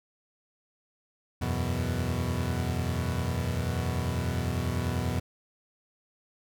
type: chord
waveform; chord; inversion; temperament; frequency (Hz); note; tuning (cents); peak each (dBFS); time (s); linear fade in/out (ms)
30% pulse; E suspended second; none; equal; 82.41 / 92.5 / 123.47; E2 / F#2 / B2; 0 / 0 / 0; -29 / -30 / -29; 1.41-5.2; 10
effects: none

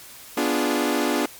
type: chord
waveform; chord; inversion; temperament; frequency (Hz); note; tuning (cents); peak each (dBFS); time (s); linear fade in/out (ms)
sawtooth; B diminished seventh; none; equal; 246.9 / 293.7 / 349.2 / 415.3; B3 / D4 / F4 / Ab4; 0 / 0 / 0 / 0; -22 / -20 / -23 / -24; 0.37-1.26; 5
effects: white hiss -43 dBFS RMS until 1.39 s + MP3 96 kbps

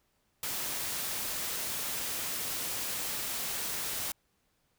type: noise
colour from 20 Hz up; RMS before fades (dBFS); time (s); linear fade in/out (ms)
white; -35; 0.43-4.12; 2
effects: pink hiss -74 dBFS RMS until 4.78 s

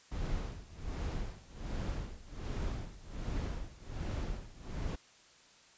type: noise with tremolo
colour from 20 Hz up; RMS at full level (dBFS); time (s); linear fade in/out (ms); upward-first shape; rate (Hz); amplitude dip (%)
brown; -35; 0.11-4.96; 10; sine; 1.3; 90
effects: white hiss -61 dBFS RMS until 5.77 s + resampled to 16000 Hz

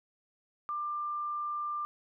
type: tone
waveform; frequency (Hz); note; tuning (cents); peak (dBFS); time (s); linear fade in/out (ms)
sine; 1190; D6; +22; -32; 0.69-1.85; 0
effects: none

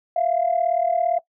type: tone pair together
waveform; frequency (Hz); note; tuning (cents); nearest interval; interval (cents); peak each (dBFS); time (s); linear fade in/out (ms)
sine; 666.4 / 704; E5 / F5; +19 / +14; minor second; 95; -20; 0.16-1.19; 5
effects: noise-tail reverb RT60 0.1 s tail -19 dB re dry + tanh soft clip ceiling -11 dBFS

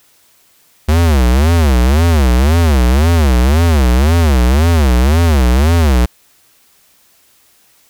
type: tone with vibrato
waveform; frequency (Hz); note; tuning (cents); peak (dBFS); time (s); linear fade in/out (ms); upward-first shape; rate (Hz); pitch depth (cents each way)
square; 71.9; D2; -36; -8; 0.88-6.06; 10; sine; 1.9; 300
effects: white hiss -51 dBFS RMS until 7.89 s

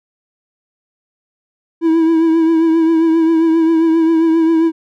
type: tone with vibrato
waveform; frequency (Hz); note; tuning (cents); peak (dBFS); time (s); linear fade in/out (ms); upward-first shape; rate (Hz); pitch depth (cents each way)
triangle; 326.2; E4; -18; -7; 1.81-4.72; 50; triangle; 7.5; 44
effects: none

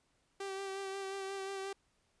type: tone with vibrato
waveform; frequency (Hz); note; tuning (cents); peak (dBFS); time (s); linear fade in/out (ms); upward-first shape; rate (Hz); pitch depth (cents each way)
sawtooth; 389.4; G4; -12; -35; 0.4-1.73; 5; sine; 5.6; 23
effects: pink hiss -75 dBFS RMS until 2.2 s + resampled to 22050 Hz

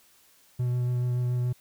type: tone with vibrato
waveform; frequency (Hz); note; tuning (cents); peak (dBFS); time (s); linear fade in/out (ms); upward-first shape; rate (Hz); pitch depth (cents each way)
triangle; 123.47; B2; 0; -22; 0.59-1.53; 10; sine; 7; 11
effects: white hiss -60 dBFS RMS until 1.6 s

